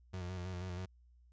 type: tone with vibrato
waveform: 35% pulse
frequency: 90.6 Hz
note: F#2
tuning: 36 cents flat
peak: -38 dBFS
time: 0.13-0.86 s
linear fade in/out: 10 ms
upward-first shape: square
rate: 6.2 Hz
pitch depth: 39 cents each way
effects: added 60 Hz sine -61 dBFS peak until 1.32 s + resampled to 16000 Hz